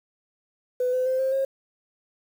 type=tone with pitch steps; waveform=sine; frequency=499.9 / 509.2 / 518.7 / 528.4 / 538.3 Hz; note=B4 / C5 / C5 / C5 / C5; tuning=+21 / -47 / -15 / +17 / +49 cents; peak=-20 dBFS; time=0.8-1.45 s; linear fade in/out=5 ms; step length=130 ms; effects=tanh soft clip ceiling -17 dBFS + 8-bit